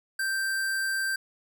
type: tone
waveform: square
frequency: 1568 Hz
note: G6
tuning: in tune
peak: -27 dBFS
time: 0.19-1.16 s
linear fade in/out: 5 ms
effects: none